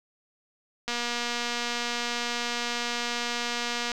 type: click train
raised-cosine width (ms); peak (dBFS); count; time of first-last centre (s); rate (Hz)
0.2; -13; 727; 0.88-3.918; 239
effects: none